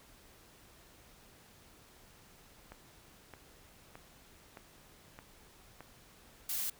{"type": "click train", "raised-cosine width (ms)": 0.5, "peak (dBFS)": -33, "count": 6, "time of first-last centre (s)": [2.72, 5.806], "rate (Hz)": 1.62}
{"type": "noise", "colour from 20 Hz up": "blue", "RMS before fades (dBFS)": -36, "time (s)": [6.49, 6.7], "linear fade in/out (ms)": 5}
{"effects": ["pink hiss -60 dBFS RMS until 6.79 s"]}